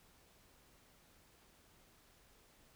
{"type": "silence", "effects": ["pink hiss -67 dBFS RMS until 2.75 s"]}